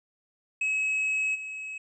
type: tone with level steps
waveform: triangle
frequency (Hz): 2566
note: E7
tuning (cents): -47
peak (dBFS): -23 / -33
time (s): 0.61-1.78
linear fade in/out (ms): 5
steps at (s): 1.34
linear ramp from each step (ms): 20
effects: resampled to 22050 Hz